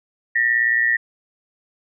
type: tone pair together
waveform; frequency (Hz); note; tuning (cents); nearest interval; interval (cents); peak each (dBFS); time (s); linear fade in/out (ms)
sine; 1800 / 1918.5; A6 / A#6; +39 / +49; minor second; 110; -18; 0.35-0.97; 10
effects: none